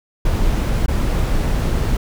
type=noise with dropouts; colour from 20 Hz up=brown; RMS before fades=-17 dBFS; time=0.25-1.97 s; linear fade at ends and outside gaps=5 ms; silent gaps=0.862-0.881 s; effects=none